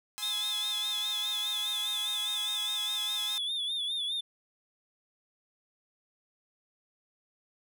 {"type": "chord", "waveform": "5% pulse", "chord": "Ab augmented", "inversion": "none", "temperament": "just", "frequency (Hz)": [830.6, 1038.3, 1297.8], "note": ["Ab5", "C6", "E6"], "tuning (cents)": [0, -14, -27], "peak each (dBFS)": -31, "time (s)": [0.18, 3.38], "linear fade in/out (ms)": 0}
{"type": "tone with vibrato", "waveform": "triangle", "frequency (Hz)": 3520, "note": "A7", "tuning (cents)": 0, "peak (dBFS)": -29, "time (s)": [0.22, 4.21], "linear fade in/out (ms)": 10, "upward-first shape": "sine", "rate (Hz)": 4.9, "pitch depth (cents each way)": 81}
{"effects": []}